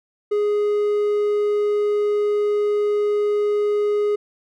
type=tone; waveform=triangle; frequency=415.3 Hz; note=G#4; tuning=in tune; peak=-15 dBFS; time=0.31-4.16 s; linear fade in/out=10 ms; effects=none